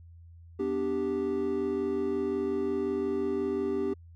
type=chord; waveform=triangle; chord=G major; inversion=first; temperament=equal with one note detuned; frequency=248.1 / 293.7 / 392 Hz; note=B3 / D4 / G4; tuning=+8 / 0 / 0 cents; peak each=-33 / -32 / -27 dBFS; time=0.59-3.94 s; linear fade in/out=10 ms; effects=added 84 Hz sine -48 dBFS peak until 4.15 s